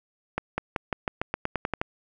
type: accelerating click train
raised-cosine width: 0.5 ms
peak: -11 dBFS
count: 12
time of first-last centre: 0.38-1.815 s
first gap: 200 ms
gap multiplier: 0.91
effects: none